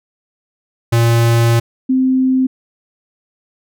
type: tone pair in turn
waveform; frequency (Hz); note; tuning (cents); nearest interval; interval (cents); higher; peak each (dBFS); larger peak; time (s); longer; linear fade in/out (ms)
square / sine; 116.54 / 260; A#2 / C4; 0 / -11; octave + major second; 1389; second; -10; neither; 0.92-1.6 / 1.89-2.47; first; 10
effects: none